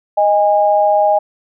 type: tone pair together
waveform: sine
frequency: 622.3 / 818.2 Hz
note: D#5 / G#5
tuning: 0 / -26 cents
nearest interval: perfect fourth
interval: 474 cents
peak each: -12 dBFS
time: 0.17-1.19 s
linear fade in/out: 10 ms
effects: none